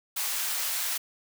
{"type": "high-pass noise", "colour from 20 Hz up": "white", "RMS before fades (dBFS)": -30, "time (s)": [0.16, 0.98], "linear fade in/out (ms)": 10, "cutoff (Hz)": 870, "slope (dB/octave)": 12, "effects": []}